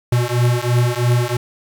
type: beating tone pair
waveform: square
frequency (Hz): 120 / 123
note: B2 / B2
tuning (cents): -49 / -7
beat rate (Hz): 3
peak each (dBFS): -18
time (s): 0.12-1.37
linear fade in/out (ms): 5
effects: 7-bit